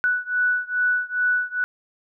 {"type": "beating tone pair", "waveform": "sine", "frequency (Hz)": [1480, 1482.4], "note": ["F#6", "F#6"], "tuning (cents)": [0, 3], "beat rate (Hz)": 2.4, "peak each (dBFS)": [-22, -23], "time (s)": [0.04, 1.64], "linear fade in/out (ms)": 0, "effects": []}